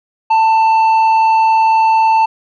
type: tone with tanh clipping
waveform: sine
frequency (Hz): 889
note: A5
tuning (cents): +18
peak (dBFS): -9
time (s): 0.3-2.26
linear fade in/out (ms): 10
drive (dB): 6
effects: none